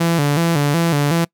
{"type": "tone with vibrato", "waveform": "sawtooth", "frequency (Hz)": 155.8, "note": "D#3", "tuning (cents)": 3, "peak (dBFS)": -10, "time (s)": [0, 1.25], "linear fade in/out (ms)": 10, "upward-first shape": "square", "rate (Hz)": 2.7, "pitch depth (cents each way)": 130, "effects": ["noise-tail reverb RT60 0.1 s tail -25 dB re dry"]}